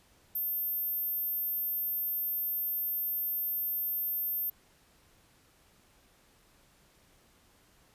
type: tone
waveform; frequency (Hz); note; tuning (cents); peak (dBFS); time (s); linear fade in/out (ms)
sine; 13290; G#9; 0; -29; 0.35-4.5; 5
effects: pink hiss -64 dBFS RMS until 7.94 s + resampled to 32000 Hz